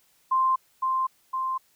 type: tone with echo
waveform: sine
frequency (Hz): 1046.5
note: C6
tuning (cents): 0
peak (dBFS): -19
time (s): 0.31-0.56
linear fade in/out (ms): 10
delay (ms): 510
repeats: 2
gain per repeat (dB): -3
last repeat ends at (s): 1.58
effects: white hiss -64 dBFS RMS until 1.75 s